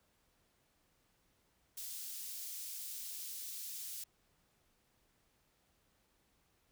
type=high-pass noise; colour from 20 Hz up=white; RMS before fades=-45 dBFS; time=1.77-4.04 s; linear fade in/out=5 ms; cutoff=4300 Hz; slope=12 dB/octave; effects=pink hiss -75 dBFS RMS until 6.71 s